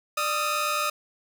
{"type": "tone cluster", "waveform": "sawtooth", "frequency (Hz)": [595, 1249, 1357], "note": ["D5", "D#6", "E6"], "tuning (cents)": [22, 6, 50], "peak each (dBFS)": [-28, -22, -29], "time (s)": [0.17, 0.9], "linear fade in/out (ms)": 5, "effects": []}